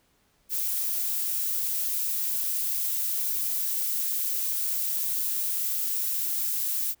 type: noise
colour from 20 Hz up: violet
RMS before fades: -28 dBFS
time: 0.49-6.95 s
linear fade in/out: 50 ms
effects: pink hiss -67 dBFS RMS until 7 s